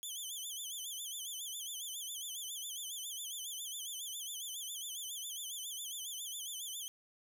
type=tone with vibrato; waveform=15% pulse; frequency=3265 Hz; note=G#7; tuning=30 cents flat; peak=-34 dBFS; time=0.03-6.88 s; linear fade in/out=0 ms; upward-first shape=sine; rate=7.3 Hz; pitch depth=150 cents each way; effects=none